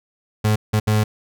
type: tone bursts at uneven times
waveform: 35% pulse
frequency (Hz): 107.1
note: A2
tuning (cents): -46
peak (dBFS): -13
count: 3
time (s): 0.44-0.56 / 0.73-0.8 / 0.87-1.04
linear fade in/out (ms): 10
effects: none